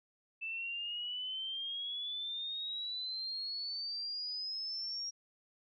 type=exponential sweep; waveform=sine; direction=up; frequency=2637 to 5630 Hz; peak=-37 dBFS; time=0.41-5.11 s; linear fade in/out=20 ms; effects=none